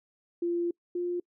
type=tone pair in turn; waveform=sine; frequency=344.8 / 352.2 Hz; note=F4 / F4; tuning=-22 / +15 cents; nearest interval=unison; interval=37 cents; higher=second; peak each=-26 / -28 dBFS; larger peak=first; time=0.42-0.71 / 0.95-1.2 s; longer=first; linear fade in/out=5 ms; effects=noise-tail reverb RT60 0.1 s tail -26 dB re dry